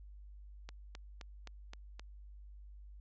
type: click train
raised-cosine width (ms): 0.2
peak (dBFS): -30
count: 6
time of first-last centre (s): 0.69-1.995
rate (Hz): 3.83
effects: added 50 Hz sine -50 dBFS peak until 3 s + resampled to 16000 Hz